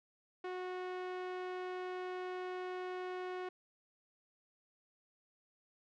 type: tone with low-pass filter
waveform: sawtooth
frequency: 366.1 Hz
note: F#4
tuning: 18 cents flat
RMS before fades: -42 dBFS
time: 0.44-3.49 s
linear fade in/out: 5 ms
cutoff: 2400 Hz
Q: 0.75
effects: none